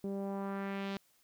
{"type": "tone with low-pass filter sweep", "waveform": "sawtooth", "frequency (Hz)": 196.8, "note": "G3", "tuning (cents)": 7, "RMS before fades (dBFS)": -38, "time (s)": [0.04, 0.97], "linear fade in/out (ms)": 0, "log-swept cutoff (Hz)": [410, 4100], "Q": 1.6, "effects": ["white hiss -70 dBFS RMS until 1.23 s"]}